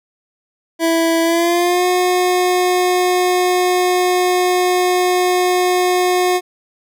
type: tone with pitch glide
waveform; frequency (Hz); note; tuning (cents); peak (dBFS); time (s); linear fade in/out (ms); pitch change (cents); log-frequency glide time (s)
25% pulse; 330 to 362; E4 to F#4; +2 to -38; -9; 0.79-6.41; 50; +160; 1.22-1.85
effects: none